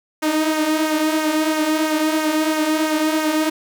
sawtooth tone with flanger, 311.1 Hz, D#4, in tune, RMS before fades -19 dBFS, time 0.22-3.5 s, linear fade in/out 10 ms, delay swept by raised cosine 0.22 to 4.62 ms, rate 3 Hz, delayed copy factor -0.5, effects 8-bit

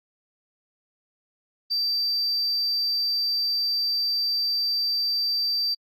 sine tone, 4669 Hz, D8, 11 cents flat, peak -20 dBFS, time 1.7-5.75 s, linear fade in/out 20 ms, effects tanh soft clip ceiling -20 dBFS + AAC 48 kbps

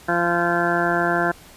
harmonic tone, 172.6 Hz, F3, 20 cents flat, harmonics 1 / 2 / 3 / 4 / 5 / 6 / 8 / 9 / 10, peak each -28 / -24 / -30 / -23 / -31 / -29 / -26 / -25 / -29 dBFS, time 0.08-1.32 s, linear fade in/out 10 ms, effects pink hiss -46 dBFS RMS until 1.56 s + resampled to 32000 Hz

